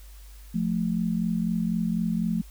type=tone pair together; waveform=sine; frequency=175.98 / 220 Hz; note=F3 / A3; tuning=+13 / 0 cents; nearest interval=major third; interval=387 cents; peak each=-26 dBFS; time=0.54-2.42 s; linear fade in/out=10 ms; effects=added 50 Hz sine -43 dBFS peak until 2.5 s + white hiss -55 dBFS RMS until 2.5 s